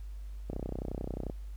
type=click train; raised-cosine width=2 ms; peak=-23 dBFS; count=26; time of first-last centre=0.5-1.299 s; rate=31.3 Hz; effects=added 50 Hz sine -39 dBFS peak until 1.56 s + pink hiss -65 dBFS RMS until 1.56 s